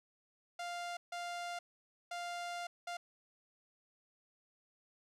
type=tone bursts at uneven times; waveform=sawtooth; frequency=698.5 Hz; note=F5; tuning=in tune; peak=-36 dBFS; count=4; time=0.59-0.97 / 1.12-1.59 / 2.11-2.67 / 2.87-2.97 s; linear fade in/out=5 ms; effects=low-pass 8000 Hz 12 dB/octave + 13-bit